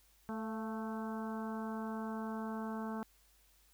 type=harmonic tone with a mistuned harmonic; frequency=220 Hz; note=A3; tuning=in tune; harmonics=1 / 2 / 3 / 4 / 5 / 6 / 7; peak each=-39 / -47 / -49 / -47 / -50 / -52 / -54 dBFS; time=0.29-3.03 s; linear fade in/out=0 ms; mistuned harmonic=3; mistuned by=+39 cents; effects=added 50 Hz sine -69 dBFS peak until 3.73 s + white hiss -69 dBFS RMS until 3.73 s